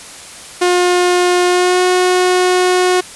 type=tone with pitch glide; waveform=sawtooth; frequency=357.4 to 364.1 Hz; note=F4 to F#4; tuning=+40 to -28 cents; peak=-6 dBFS; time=0.61-3.01 s; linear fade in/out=10 ms; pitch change=+32 cents; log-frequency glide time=1.47-1.82 s; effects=white hiss -33 dBFS RMS until 3.15 s + resampled to 24000 Hz